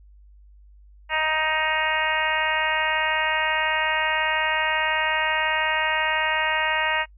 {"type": "harmonic tone", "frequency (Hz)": 312.8, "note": "D#4", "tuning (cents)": 9, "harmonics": [2, 3, 4, 5, 6, 7, 8, 9], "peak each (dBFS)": [-31, -26, -32, -30, -26, -30, -31, -30], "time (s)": [1.09, 7.06], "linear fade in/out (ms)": 50, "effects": ["noise-tail reverb RT60 0.1 s tail -26 dB re dry", "added 50 Hz sine -47 dBFS peak until 7.17 s"]}